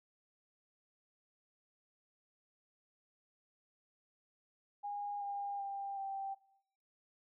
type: tone with pitch steps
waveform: sine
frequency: 817 / 805.3 / 793.7 / 782.4 Hz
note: G#5 / G5 / G5 / G5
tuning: -29 / +46 / +21 / -4 cents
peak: -38 dBFS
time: 4.83-6.35 s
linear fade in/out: 20 ms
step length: 380 ms
effects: noise-tail reverb RT60 0.7 s tail -19 dB re dry